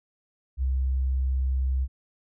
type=tone; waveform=sine; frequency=65.41 Hz; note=C2; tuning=in tune; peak=-22 dBFS; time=0.57-1.88 s; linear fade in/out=50 ms; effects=none